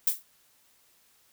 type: noise with exponential decay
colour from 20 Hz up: violet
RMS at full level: -19 dBFS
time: 0.07-0.23 s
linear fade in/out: 5 ms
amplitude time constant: 33 ms
effects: white hiss -64 dBFS RMS until 1.32 s